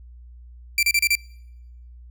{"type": "tone bursts", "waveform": "sawtooth", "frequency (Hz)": 2349, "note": "D7", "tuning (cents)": 0, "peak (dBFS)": -13, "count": 5, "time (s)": [0.78, 1.153], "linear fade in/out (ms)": 2, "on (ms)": 49, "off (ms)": 32, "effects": ["noise-tail reverb RT60 0.9 s tail -26 dB re dry", "added 60 Hz sine -41 dBFS peak until 2.1 s"]}